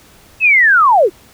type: linear sweep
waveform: sine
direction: down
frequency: 2657 to 318.2 Hz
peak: -6 dBFS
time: 0.4-1.1 s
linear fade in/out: 50 ms
effects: pink hiss -45 dBFS RMS until 1.33 s